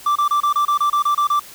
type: tone bursts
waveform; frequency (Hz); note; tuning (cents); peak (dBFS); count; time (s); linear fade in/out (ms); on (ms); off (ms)
triangle; 1172; D6; -4; -12; 11; 0.06-1.396; 5; 96; 28
effects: white hiss -40 dBFS RMS until 1.54 s